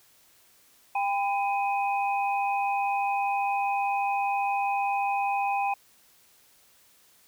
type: tone cluster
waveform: sine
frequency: 799 / 1006 / 2511 Hz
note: G5 / B5 / D#7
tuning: +33 / +32 / +15 cents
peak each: -25 / -33 / -33 dBFS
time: 0.95-5.74 s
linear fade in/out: 5 ms
effects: white hiss -60 dBFS RMS until 7.27 s